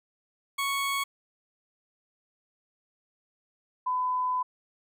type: tone pair in turn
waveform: 20% pulse / sine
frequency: 1108.7 / 1005.8 Hz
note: C#6 / B5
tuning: 0 / +31 cents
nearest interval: major second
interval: 169 cents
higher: first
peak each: -22 / -25 dBFS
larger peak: first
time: 0.58-1.04 / 3.86-4.43 s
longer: second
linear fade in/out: 10 ms
effects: none